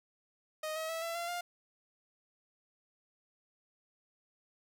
sawtooth tone with pitch steps, 622.3 / 637.6 / 653.2 / 669.3 / 685.7 / 702.6 Hz, D#5 / D#5 / E5 / E5 / F5 / F5, 0 / +42 / -16 / +26 / -32 / +10 cents, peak -32 dBFS, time 0.63-1.41 s, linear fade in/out 5 ms, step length 130 ms, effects none

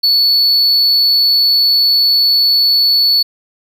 triangle tone, 4435 Hz, C#8, in tune, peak -7 dBFS, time 0.03-3.23 s, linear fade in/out 10 ms, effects 8-bit

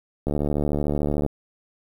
click train, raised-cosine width 2 ms, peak -11 dBFS, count 74, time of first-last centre 0.27-1.263 s, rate 73.5 Hz, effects 8-bit

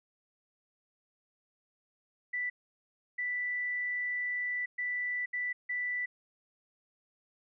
sine tone bursts at uneven times, 1975.5 Hz, B6, in tune, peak -31 dBFS, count 5, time 2.33-2.5 / 3.18-4.66 / 4.78-5.26 / 5.33-5.53 / 5.69-6.06 s, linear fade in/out 10 ms, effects none

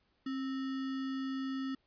sine tone with sample-and-hold, 266.9 Hz, C4, 35 cents sharp, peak -34 dBFS, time 0.26-1.75 s, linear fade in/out 5 ms, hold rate 1575 Hz, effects pink hiss -75 dBFS RMS until 1.86 s + resampled to 11025 Hz

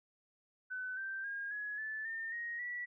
sine tone with pitch steps, 1509 / 1564.9 / 1622.9 / 1683.1 / 1745.4 / 1810.1 / 1877.2 / 1946.8 Hz, F#6 / G6 / G#6 / G#6 / A6 / A6 / A#6 / B6, +34 / -3 / -40 / +23 / -14 / +49 / +12 / -25 cents, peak -38 dBFS, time 0.7-2.86 s, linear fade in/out 20 ms, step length 270 ms, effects none

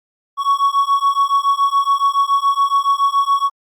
triangle beating tone pair, 1111 / 1118.1 Hz, C#6 / C#6, +4 / +15 cents, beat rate 7.1 Hz, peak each -14 / -14 dBFS, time 0.37-3.5 s, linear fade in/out 50 ms, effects Opus 48 kbps

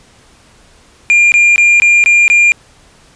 triangle tone bursts, 2400 Hz, D7, 37 cents sharp, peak -3 dBFS, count 6, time 1.1-2.52 s, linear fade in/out 0 ms, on 220 ms, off 20 ms, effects pink hiss -45 dBFS RMS until 3.15 s + resampled to 22050 Hz

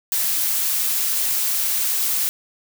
blue noise, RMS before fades -21 dBFS, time 0.12-2.29 s, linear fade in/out 0 ms, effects none

